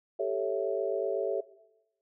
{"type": "chord", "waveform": "sine", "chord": "A dominant seventh", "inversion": "third", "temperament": "equal", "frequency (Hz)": [392, 440, 554.4, 659.3], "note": ["G4", "A4", "C#5", "E5"], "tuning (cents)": [0, 0, 0, 0], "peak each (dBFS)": -33, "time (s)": [0.19, 1.41], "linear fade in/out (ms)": 10, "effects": ["noise-tail reverb RT60 0.9 s tail -18 dB re dry"]}